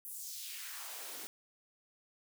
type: noise with high-pass filter sweep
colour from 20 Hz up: white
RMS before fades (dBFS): -45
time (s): 0.05-1.27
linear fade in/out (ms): 0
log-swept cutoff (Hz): 12000 to 220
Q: 1.6
effects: none